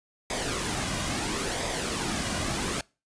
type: noise with flanger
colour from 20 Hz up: pink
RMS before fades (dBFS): -30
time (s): 0.3-2.81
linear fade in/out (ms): 2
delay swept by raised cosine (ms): 0.7 to 2.3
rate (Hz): 0.74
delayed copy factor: -0.5
effects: noise-tail reverb RT60 0.3 s tail -24 dB re dry + resampled to 22050 Hz